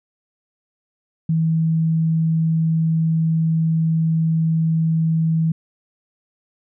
sine tone, 161.7 Hz, E3, 33 cents flat, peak -15 dBFS, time 1.29-5.52 s, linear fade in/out 5 ms, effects none

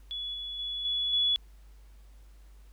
sine tone with level steps, 3404 Hz, G#7, 42 cents sharp, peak -33 / -35 / -32 / -27 / -23 dBFS, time 0.11-1.36 s, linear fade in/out 0 ms, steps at 0.34 / 0.59 / 0.85 / 1.13 s, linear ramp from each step 2 ms, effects added 50 Hz sine -50 dBFS peak until 2.72 s + pink hiss -66 dBFS RMS until 2.72 s

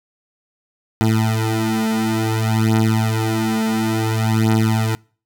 20% pulse beating tone pair, 110.4 / 110.97 Hz, A2 / A2, +6 / +15 cents, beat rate 0.57 Hz, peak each -14 dBFS, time 1.01-4.95 s, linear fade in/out 0 ms, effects noise-tail reverb RT60 0.4 s tail -26 dB re dry

